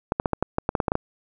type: clicks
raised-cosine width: 1 ms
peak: -7 dBFS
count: 12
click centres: 0.121 / 0.199 / 0.258 / 0.333 / 0.426 / 0.584 / 0.691 / 0.752 / 0.802 / 0.882 / 0.919 / 0.954 s
effects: none